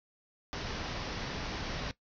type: low-pass noise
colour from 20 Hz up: pink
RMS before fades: -38 dBFS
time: 0.53-1.91 s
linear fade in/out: 0 ms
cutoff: 5900 Hz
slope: 96 dB/octave
effects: noise-tail reverb RT60 0.1 s tail -17 dB re dry